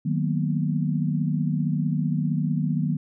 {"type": "chord", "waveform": "sine", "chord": "B major seventh", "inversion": "first", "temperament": "just", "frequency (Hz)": [154.34, 185.21, 231.5, 246.9], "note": ["D#3", "F#3", "A#3", "B3"], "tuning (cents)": [-14, 2, -12, 0], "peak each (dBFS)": [-24, -27, -30, -30], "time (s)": [0.05, 2.97], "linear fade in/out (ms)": 10, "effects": []}